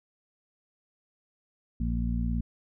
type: harmonic tone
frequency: 58.27 Hz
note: A#1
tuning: in tune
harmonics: 1 / 2 / 3 / 4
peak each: -28 / -35 / -34 / -33 dBFS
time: 1.8-2.41 s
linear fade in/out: 5 ms
effects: none